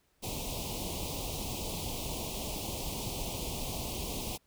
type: band-stop noise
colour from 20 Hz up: pink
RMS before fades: -37 dBFS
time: 0.22-4.38 s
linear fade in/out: 20 ms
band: 1000 to 2500 Hz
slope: 48 dB/octave
effects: pink hiss -72 dBFS RMS until 4.46 s